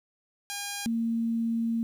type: tone pair in turn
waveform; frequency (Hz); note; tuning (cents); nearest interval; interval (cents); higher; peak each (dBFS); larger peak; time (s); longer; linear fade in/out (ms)
5% pulse / sine; 810 / 229.4; G#5 / A#3; -43 / -28; octave + minor seventh; 2185; first; -21 / -25; first; 0.5-0.86 / 0.86-1.83; second; 0
effects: 10-bit